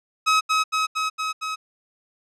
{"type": "tone with echo", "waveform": "sawtooth", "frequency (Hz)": 1276, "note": "D#6", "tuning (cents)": 43, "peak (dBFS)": -12, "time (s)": [0.26, 0.41], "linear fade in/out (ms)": 20, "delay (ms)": 230, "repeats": 5, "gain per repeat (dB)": -2, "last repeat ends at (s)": 1.56, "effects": ["low-pass 7000 Hz 12 dB/octave"]}